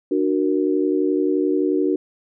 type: chord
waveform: sine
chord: D augmented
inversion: none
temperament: equal with one note detuned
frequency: 298.5 / 370 / 466.2 Hz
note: D4 / F#4 / A#4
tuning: +28 / 0 / 0 cents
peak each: -20 / -20 / -25 dBFS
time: 0.11-1.96 s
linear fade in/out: 5 ms
effects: none